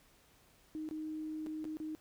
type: tone with dropouts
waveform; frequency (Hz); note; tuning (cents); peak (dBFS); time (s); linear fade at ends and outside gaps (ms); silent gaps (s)
sine; 311.1; D#4; 0; -38; 0.75-1.95; 0; 0.889-0.911 / 1.463-1.468 / 1.643-1.652 / 1.77-1.801
effects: pink hiss -66 dBFS RMS until 2 s